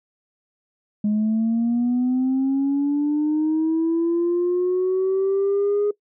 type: linear sweep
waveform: sine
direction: up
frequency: 207.7 to 415.3 Hz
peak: -16 dBFS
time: 1.04-5.91 s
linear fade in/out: 5 ms
effects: noise-tail reverb RT60 0.1 s tail -21 dB re dry + tanh soft clip ceiling -15 dBFS